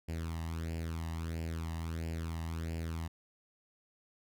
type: tone with flanger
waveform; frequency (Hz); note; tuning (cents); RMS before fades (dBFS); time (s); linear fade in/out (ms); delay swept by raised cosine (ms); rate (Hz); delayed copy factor
sawtooth; 82; E2; -9; -38; 0.08-3.08; 10; 0.4 to 1.06; 1.5; +0.7
effects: none